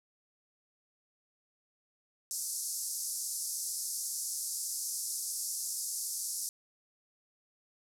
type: band-pass noise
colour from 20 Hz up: white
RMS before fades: -37 dBFS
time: 2.31-6.49 s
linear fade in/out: 0 ms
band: 5000 to 12000 Hz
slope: 48 dB/octave
effects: none